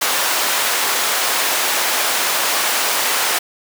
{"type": "high-pass noise", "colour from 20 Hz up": "pink", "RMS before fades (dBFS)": -18, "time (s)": [0.01, 3.39], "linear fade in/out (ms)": 10, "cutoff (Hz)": 730, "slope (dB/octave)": 12, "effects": []}